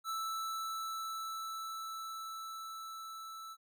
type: tone with level ramp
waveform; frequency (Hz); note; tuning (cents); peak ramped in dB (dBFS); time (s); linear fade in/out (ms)
square; 1318.5; E6; 0; -36 to -46; 0.04-3.57; 50
effects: none